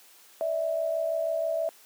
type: tone pair together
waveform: sine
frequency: 587.3 / 653.5 Hz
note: D5 / E5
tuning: 0 / -15 cents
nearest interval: major second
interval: 185 cents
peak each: -32 / -26 dBFS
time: 0.41-1.69 s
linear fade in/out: 0 ms
effects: white hiss -55 dBFS RMS until 1.85 s + high-pass 300 Hz 12 dB/octave